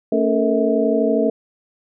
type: tone cluster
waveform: sine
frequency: 226 / 279.2 / 436.4 / 468.8 / 644 Hz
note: A3 / C#4 / A4 / A#4 / E5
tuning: +47 / +13 / -14 / +10 / -41 cents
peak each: -21 dBFS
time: 0.12-1.3 s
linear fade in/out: 5 ms
effects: none